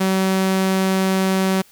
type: tone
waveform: sawtooth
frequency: 190 Hz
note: F#3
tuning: 46 cents sharp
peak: -12 dBFS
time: 0-1.62 s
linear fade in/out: 10 ms
effects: white hiss -51 dBFS RMS until 1.71 s